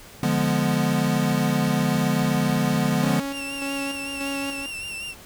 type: chord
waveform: square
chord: D diminished seventh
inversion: none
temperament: equal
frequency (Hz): 146.83 / 174.61 / 207.7 / 246.9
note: D3 / F3 / Ab3 / Cb4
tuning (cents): 0 / 0 / 0 / 0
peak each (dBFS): -26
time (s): 0.23-3.2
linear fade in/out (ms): 2
type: tone with tremolo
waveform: sawtooth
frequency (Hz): 277.2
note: C#4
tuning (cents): 0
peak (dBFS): -23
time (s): 3.03-4.66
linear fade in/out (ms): 0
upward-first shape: square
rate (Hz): 1.7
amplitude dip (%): 50
type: tone with vibrato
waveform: 40% pulse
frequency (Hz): 2727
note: F7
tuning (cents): -42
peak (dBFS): -30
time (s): 3.31-5.15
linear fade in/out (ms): 50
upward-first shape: sine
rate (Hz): 5.3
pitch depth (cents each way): 45
effects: pink hiss -45 dBFS RMS until 5.25 s